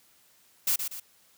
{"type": "noise with echo", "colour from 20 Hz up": "blue", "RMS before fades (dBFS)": -25, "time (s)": [0.67, 0.76], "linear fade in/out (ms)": 5, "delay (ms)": 120, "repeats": 2, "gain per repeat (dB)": -7, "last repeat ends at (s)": 1, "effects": ["white hiss -62 dBFS RMS until 1.37 s", "high-pass 60 Hz 12 dB/octave"]}